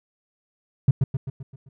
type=tone with echo; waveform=triangle; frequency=133.4 Hz; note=C3; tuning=34 cents sharp; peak=-7 dBFS; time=0.88-0.91 s; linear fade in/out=5 ms; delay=130 ms; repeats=6; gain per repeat=-6 dB; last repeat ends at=1.69 s; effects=tanh soft clip ceiling -9 dBFS